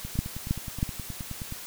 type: two click trains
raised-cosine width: 5 ms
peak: -23 / -12 dBFS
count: 15 / 3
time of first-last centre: 0.05-1.524 / 0.19-0.829 s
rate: 9.5 / 3.13 Hz
effects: white hiss -41 dBFS RMS until 1.66 s